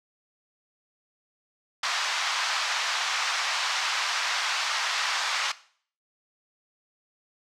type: band-pass noise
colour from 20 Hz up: pink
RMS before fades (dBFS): -28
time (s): 1.83-5.52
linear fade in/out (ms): 5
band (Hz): 920 to 6000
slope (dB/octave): 24
effects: noise-tail reverb RT60 0.5 s tail -17 dB re dry